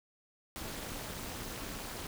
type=noise with amplitude modulation; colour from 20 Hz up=pink; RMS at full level=-38 dBFS; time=0.56-2.07 s; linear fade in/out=0 ms; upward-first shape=sine; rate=251 Hz; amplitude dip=90%; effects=none